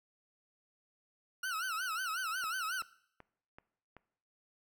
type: tone with vibrato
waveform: 40% pulse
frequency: 1399 Hz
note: F6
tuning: 3 cents sharp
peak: -34 dBFS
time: 1.43-2.82 s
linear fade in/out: 5 ms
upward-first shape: sine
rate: 5.5 Hz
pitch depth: 170 cents each way
type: click train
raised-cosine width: 0.5 ms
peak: -36 dBFS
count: 5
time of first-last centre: 2.44-3.967 s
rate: 2.62 Hz
effects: noise-tail reverb RT60 0.7 s tail -20 dB re dry